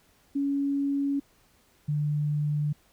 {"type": "tone pair in turn", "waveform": "sine", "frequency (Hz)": [280.1, 148.38], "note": ["C#4", "D3"], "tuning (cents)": [18, 18], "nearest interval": "major seventh", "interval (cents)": 1100, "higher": "first", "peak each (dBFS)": -24, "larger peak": "neither", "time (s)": [[0.35, 1.2], [1.88, 2.73]], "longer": "neither", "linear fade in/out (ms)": 10, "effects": ["pink hiss -63 dBFS RMS until 2.92 s"]}